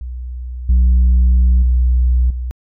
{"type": "tone with level steps", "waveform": "sine", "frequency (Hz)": 61.74, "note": "B1", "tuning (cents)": 0, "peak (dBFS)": [-23, -5, -8, -19], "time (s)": [0.01, 2.51], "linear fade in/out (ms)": 0, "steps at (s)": [0.69, 1.62, 2.3], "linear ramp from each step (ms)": 5, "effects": ["tanh soft clip ceiling -7 dBFS"]}